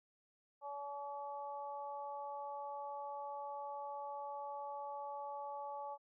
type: harmonic tone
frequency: 284.7 Hz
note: C#4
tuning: 46 cents sharp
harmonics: 2 / 3 / 4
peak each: -48 / -44 / -51 dBFS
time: 0.61-5.98 s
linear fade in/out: 50 ms
effects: none